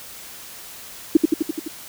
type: tone with echo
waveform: sine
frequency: 314.6 Hz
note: D#4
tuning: 19 cents sharp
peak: -6 dBFS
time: 1.15-1.17 s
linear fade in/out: 5 ms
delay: 85 ms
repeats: 6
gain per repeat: -3 dB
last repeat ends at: 1.68 s
effects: white hiss -39 dBFS RMS until 1.88 s